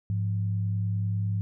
sine tone pair together, 103.83 / 174.13 Hz, G#2 / F3, 0 / -5 cents, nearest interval major sixth, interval 895 cents, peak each -25 / -35 dBFS, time 0.1-1.41 s, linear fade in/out 0 ms, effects none

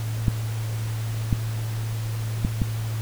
clicks, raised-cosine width 5 ms, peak -8 dBFS, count 4, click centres 0.282 / 1.328 / 2.449 / 2.618 s, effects added 111 Hz sine -25 dBFS peak until 3.01 s + pink hiss -39 dBFS RMS until 3.01 s

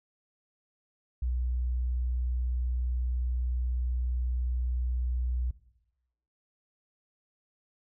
sine tone, 61.6 Hz, B1, 4 cents flat, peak -27 dBFS, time 1.22-5.51 s, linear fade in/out 5 ms, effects noise-tail reverb RT60 0.9 s tail -17 dB re dry

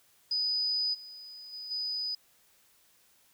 sine tone with level steps, 4978 Hz, D#8, in tune, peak -27 / -44 / -39 / -31 dBFS, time 0.31-2.15 s, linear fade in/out 5 ms, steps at 0.93 / 1.52 / 1.7 s, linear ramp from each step 20 ms, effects white hiss -65 dBFS RMS until 3.33 s

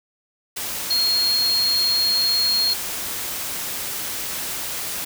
sine tone in noise, 4264 Hz, C8, 32 cents sharp, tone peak -17 dBFS, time 0.9-2.74 s, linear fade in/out 10 ms, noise white, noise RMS -28 dBFS, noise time 0.56-5.05 s, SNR +8 dB, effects none

